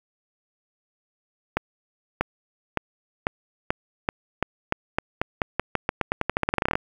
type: accelerating click train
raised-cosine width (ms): 0.5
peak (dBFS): -6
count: 29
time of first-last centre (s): 1.57-6.755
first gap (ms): 640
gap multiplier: 0.88
effects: 7-bit